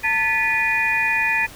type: tone cluster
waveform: sine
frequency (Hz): 897 / 1734 / 1970 / 2454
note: A5 / A6 / B6 / D#7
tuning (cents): +33 / -26 / -5 / -25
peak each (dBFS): -26 / -23 / -24 / -20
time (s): 0.03-1.47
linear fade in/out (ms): 20
effects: pink hiss -41 dBFS RMS until 1.55 s